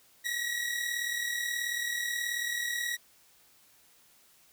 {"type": "tone pair together", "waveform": "sawtooth", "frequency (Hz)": [1886.5, 1925], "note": ["A#6", "B6"], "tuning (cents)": [20, -45], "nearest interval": "unison", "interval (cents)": 35, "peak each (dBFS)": [-32, -29], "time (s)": [0.24, 2.97], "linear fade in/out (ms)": 20, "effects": ["white hiss -62 dBFS RMS until 4.52 s"]}